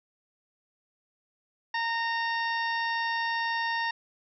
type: harmonic tone with a mistuned harmonic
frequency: 922 Hz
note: A#5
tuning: 19 cents flat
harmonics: 1 / 2 / 3 / 4 / 5 / 6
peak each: -30 / -30 / -40 / -41 / -44 / -42 dBFS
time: 1.74-3.91 s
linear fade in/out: 5 ms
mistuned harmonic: 6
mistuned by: -25 cents
effects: none